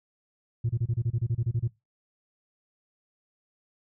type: tone bursts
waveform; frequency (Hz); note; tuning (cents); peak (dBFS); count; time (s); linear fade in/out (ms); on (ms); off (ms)
sine; 116.54; A#2; 0; -21; 13; 0.64-1.678; 10; 54; 28
effects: noise-tail reverb RT60 0.2 s tail -21 dB re dry + tanh soft clip ceiling -21 dBFS